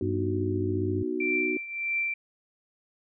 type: chord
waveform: sine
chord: B major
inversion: none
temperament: just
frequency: 246.9 / 308.7 / 370.4 Hz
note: B3 / D#4 / F#4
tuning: 0 / -14 / +2 cents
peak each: -35 / -31 / -30 dBFS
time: 0.01-1.57 s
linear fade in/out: 2 ms
type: harmonic tone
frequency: 98 Hz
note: G2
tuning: in tune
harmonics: 1 / 2 / 3 / 4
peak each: -29 / -41 / -43 / -50 dBFS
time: 0.02-1.03 s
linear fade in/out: 5 ms
type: tone with tremolo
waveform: sine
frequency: 2349 Hz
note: D7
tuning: in tune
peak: -24 dBFS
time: 1.2-2.14 s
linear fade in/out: 5 ms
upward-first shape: triangle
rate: 1.6 Hz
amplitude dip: 80%
effects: none